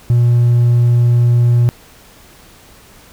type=tone; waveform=triangle; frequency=120 Hz; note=B2; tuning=49 cents flat; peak=-5 dBFS; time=0.1-1.69 s; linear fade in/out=0 ms; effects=tanh soft clip ceiling -2 dBFS + pink hiss -43 dBFS RMS until 3.12 s